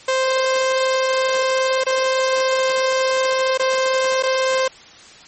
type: tone with dropouts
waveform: sawtooth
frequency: 523.3 Hz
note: C5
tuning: in tune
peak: -12 dBFS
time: 0.08-4.68 s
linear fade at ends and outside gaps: 5 ms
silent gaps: 1.838-1.865 / 3.576-3.595 / 4.226-4.234 s
effects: white hiss -43 dBFS RMS until 5.27 s + MP3 32 kbps